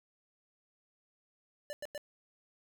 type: tone bursts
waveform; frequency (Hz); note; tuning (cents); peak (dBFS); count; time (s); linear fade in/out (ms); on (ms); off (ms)
square; 587.3; D5; 0; -39; 3; 1.7-1.978; 0; 30; 94
effects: none